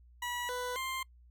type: tone with pitch steps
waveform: 20% pulse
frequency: 971 / 495.9 / 1052 Hz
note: B5 / B4 / C6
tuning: -30 / +7 / +9 cents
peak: -30 dBFS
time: 0.22-1.03 s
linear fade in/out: 5 ms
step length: 270 ms
effects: noise-tail reverb RT60 0.1 s tail -25 dB re dry + added 60 Hz sine -56 dBFS peak until 1.3 s